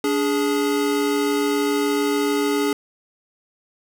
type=tone pair together; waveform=square; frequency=288.5 / 415.3 Hz; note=D4 / G#4; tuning=-31 / 0 cents; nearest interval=tritone; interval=631 cents; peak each=-22 dBFS; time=0.04-2.73 s; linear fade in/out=2 ms; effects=none